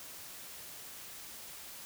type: silence
effects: white hiss -48 dBFS RMS until 1.85 s